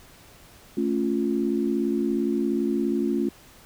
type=chord; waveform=sine; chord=A augmented; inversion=none; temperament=equal; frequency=220 / 277.2 / 349.2 Hz; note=A3 / C#4 / E#4; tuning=0 / 0 / 0 cents; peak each=-26 dBFS; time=0.77-3.29 s; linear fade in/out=5 ms; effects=pink hiss -51 dBFS RMS until 3.65 s